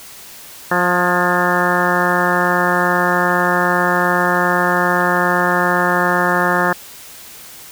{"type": "harmonic tone with a mistuned harmonic", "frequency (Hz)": 177.5, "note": "F3", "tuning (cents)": 28, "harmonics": [1, 2, 3, 4, 5, 6, 7, 8, 9, 10], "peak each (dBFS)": [-22, -22, -22, -22, -22, -22, -22, -22, -22, -22], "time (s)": [0.71, 6.73], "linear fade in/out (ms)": 5, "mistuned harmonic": 9, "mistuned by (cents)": 43, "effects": ["white hiss -37 dBFS RMS until 7.71 s"]}